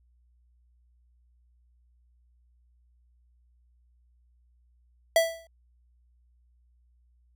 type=tone with exponential decay; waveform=square; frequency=659.3 Hz; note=E5; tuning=in tune; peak=-16 dBFS; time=5.16-5.47 s; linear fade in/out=2 ms; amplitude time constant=66 ms; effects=added 60 Hz sine -61 dBFS peak until 7.35 s